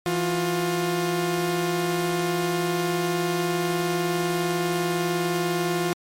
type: tone pair together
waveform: sawtooth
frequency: 167.4 / 354.7 Hz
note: E3 / F4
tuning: +27 / +27 cents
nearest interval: octave + minor second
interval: 1300 cents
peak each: -23 / -20 dBFS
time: 0.06-5.93 s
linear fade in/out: 0 ms
effects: MP3 64 kbps